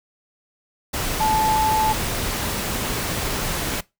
sine tone in noise, 870 Hz, A5, 20 cents flat, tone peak -17 dBFS, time 1.2-1.93 s, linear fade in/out 10 ms, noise pink, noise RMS -25 dBFS, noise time 0.93-3.81 s, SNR +5 dB, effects noise-tail reverb RT60 0.2 s tail -20 dB re dry

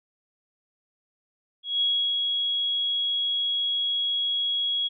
sine tone with ADSR envelope, 3322 Hz, G#7, in tune, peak -20 dBFS, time 1.63-4.89 s, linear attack 180 ms, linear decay 330 ms, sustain -3 dB, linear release 25 ms, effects none

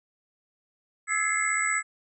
sine tone cluster, 1307 / 1694 / 2050 / 2126 / 7890 Hz, E6 / G#6 / C7 / C7 / B8, -15 / +34 / -36 / +27 / -3 cents, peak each -30 dBFS, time 1.07-1.83 s, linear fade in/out 50 ms, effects none

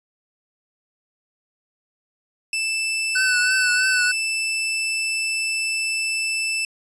sawtooth tone, 2644 Hz, E7, 5 cents sharp, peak -18 dBFS, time 2.53-6.65 s, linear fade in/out 2 ms
square tone with vibrato, 1500 Hz, F#6, 23 cents sharp, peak -19 dBFS, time 3.15-4.12 s, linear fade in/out 10 ms, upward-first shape triangle, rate 3.1 Hz, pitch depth 47 cents each way
effects resampled to 24000 Hz

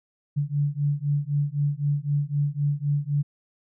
sine beating tone pair, 142.7 / 146.6 Hz, D3 / D3, -49 / -3 cents, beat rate 3.9 Hz, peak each -25 dBFS, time 0.36-3.23 s, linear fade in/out 20 ms, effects none

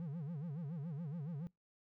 triangle tone with vibrato, 155.56 Hz, D#3, in tune, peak -38 dBFS, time 0-1.47 s, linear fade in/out 0 ms, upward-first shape sine, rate 7.1 Hz, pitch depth 230 cents each way, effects noise-tail reverb RT60 0.2 s tail -24 dB re dry

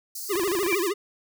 white high-pass noise, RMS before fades -35 dBFS, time 0.15-0.89 s, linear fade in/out 5 ms, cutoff 4300 Hz, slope 96 dB/octave
square tone with vibrato, 372.9 Hz, F#4, 14 cents sharp, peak -24 dBFS, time 0.29-0.94 s, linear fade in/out 20 ms, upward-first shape sine, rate 13 Hz, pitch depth 190 cents each way
clicks, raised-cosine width 0.5 ms, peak -19 dBFS, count 10, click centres 0.356 / 0.397 / 0.435 / 0.477 / 0.517 / 0.552 / 0.589 / 0.631 / 0.664 / 0.727 s
sine tone with exponential growth, 2349 Hz, D7, in tune, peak -19 dBFS, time 0.6-0.75 s, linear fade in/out 5 ms, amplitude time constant 32 ms
effects none

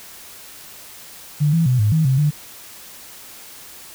sine tone with pitch steps, 148.2 / 165.3 / 126.4 / 105.4 / 159 / 132.2 / 148.9 Hz, D3 / E3 / B2 / G#2 / D#3 / C3 / D3, +16 / +5 / +41 / +26 / +38 / +18 / +24 cents, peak -13 dBFS, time 1.4-2.31 s, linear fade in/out 20 ms, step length 130 ms, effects white hiss -40 dBFS RMS until 3.94 s

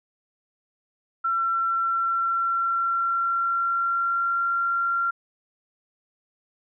sine tone with pitch glide, 1353 to 1377.4 Hz, E6 to F6, +45 to -24 cents, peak -21 dBFS, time 1.24-5.11 s, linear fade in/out 10 ms, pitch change +31 cents, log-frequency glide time 1.68-4.45 s, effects none

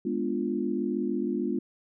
sine chord, G# diminished seventh, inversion none, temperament equal, 207.7 / 246.9 / 293.7 / 349.2 Hz, G#3 / B3 / D4 / F4, 0 / 0 / 0 / 0 cents, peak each -32 / -31 / -33 / -31 dBFS, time 0.05-1.59 s, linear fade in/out 5 ms, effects none

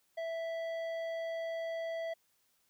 sine tone with tanh clipping, 659.3 Hz, E5, in tune, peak -37 dBFS, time 0.17-2.14 s, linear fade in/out 10 ms, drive 11 dB, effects white hiss -74 dBFS RMS until 2.69 s

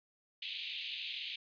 pink band-pass noise, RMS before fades -42 dBFS, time 0.42-1.36 s, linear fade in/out 5 ms, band 2500 to 4000 Hz, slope 48 dB/octave, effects resampled to 11025 Hz

